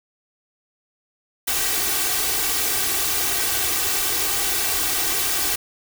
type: noise with comb filter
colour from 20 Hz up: white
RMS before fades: -22 dBFS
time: 1.47-5.56 s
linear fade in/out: 10 ms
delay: 2.6 ms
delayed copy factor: +0.85
effects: none